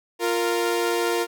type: tone pair together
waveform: sawtooth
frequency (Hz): 349.2 / 463.9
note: F4 / A#4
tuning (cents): 0 / -8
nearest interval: perfect fourth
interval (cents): 492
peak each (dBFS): -20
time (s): 0.19-1.27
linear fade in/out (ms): 50
effects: none